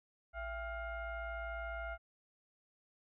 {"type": "tone with frequency modulation", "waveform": "sine", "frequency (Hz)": 672, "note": "E5", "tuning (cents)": 33, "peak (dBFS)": -39, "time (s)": [0.33, 1.98], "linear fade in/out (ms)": 50, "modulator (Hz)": 729, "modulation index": 1.4, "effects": []}